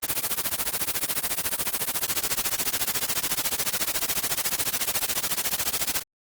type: noise with tremolo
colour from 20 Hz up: white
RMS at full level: -22 dBFS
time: 0.02-6.03 s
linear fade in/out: 20 ms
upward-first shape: triangle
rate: 14 Hz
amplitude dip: 100%
effects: Opus 24 kbps